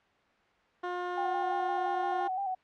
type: tone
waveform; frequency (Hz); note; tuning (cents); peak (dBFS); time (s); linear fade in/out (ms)
15% pulse; 357; F4; +38; -26; 0.83-2.28; 10
type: tone with vibrato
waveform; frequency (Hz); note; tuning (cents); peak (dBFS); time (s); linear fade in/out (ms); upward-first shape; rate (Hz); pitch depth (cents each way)
sine; 769; G5; -33; -30; 1.17-2.55; 10; square; 5.8; 52
effects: white hiss -65 dBFS RMS until 2.63 s + low-pass 2000 Hz 12 dB/octave